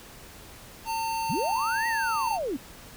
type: tone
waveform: square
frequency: 900 Hz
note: A5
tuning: 39 cents sharp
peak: -28 dBFS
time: 0.85-2.39 s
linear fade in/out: 50 ms
type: linear two-way sweep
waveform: sine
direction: up then down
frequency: 104.7 to 1934 to 234.5 Hz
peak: -27 dBFS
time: 1.29-2.57 s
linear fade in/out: 10 ms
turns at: 1.87 s
effects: pink hiss -47 dBFS RMS until 2.96 s